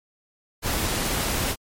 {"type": "noise", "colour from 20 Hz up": "pink", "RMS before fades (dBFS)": -25, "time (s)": [0.62, 1.56], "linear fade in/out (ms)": 50, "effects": ["MP3 64 kbps"]}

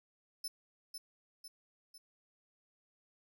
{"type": "tone with echo", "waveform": "sawtooth", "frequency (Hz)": 5274, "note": "E8", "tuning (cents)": 0, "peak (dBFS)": -35, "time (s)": [0.44, 0.48], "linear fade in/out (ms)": 5, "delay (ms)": 500, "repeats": 3, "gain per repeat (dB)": -5, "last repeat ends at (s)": 1.98, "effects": []}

